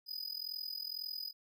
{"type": "tone with amplitude modulation", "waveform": "square", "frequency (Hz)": 4978, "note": "D#8", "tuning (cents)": 0, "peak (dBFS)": -36, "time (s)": [0.06, 1.33], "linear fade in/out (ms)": 50, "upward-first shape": "sine", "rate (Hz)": 42, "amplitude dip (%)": 90, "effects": []}